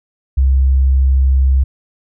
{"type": "tone", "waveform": "sine", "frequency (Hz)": 66.4, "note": "C2", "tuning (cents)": 26, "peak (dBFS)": -8, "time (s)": [0.37, 1.64], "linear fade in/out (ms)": 10, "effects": []}